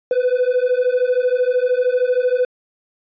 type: beating tone pair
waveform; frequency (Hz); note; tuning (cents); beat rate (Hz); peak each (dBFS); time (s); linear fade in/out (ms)
triangle; 493.9 / 506.9; B4 / B4; 0 / +45; 13; -14; 0.11-2.45; 2
effects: tanh soft clip ceiling -10 dBFS + resampled to 11025 Hz